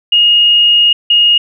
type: tone pair in turn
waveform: sine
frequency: 2861 / 2861 Hz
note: F7 / F7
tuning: +41 / +41 cents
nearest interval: unison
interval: 0 cents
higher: neither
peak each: -5 dBFS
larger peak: neither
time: 0.12-0.93 / 1.1-1.38 s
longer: first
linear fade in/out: 5 ms
effects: none